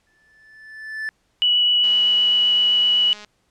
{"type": "tone with exponential growth", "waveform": "triangle", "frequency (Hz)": 1751, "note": "A6", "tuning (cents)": -9, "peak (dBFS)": -21, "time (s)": [0.07, 1.09], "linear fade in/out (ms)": 0, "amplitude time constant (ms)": 220}
{"type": "tone with vibrato", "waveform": "sine", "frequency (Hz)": 2942, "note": "F#7", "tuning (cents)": -11, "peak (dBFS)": -14, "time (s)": [1.42, 3.13], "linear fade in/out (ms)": 0, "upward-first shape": "sine", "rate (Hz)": 7.8, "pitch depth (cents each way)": 8}
{"type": "click train", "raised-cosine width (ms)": 0.2, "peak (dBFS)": -23, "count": 295, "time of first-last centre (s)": [1.84, 3.247], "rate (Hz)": 209}
{"effects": ["pink hiss -66 dBFS RMS until 3.5 s", "low-pass 9000 Hz 12 dB/octave"]}